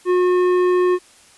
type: tone with tanh clipping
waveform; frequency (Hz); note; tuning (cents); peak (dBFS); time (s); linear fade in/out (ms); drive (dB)
triangle; 361.4; F#4; -41; -15; 0.05-0.99; 50; 16
effects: white hiss -49 dBFS RMS until 1.37 s + resampled to 24000 Hz